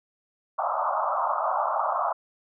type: band-pass noise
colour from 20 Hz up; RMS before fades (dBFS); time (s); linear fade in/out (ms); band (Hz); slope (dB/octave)
white; -26; 0.58-2.13; 10; 580 to 1300; 96
effects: none